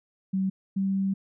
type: tone pair in turn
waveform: sine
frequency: 191 / 193.89 Hz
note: G3 / G3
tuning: -45 / -19 cents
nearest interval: unison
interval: 26 cents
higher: second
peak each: -23 dBFS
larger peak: neither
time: 0.33-0.5 / 0.76-1.14 s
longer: second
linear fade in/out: 10 ms
effects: none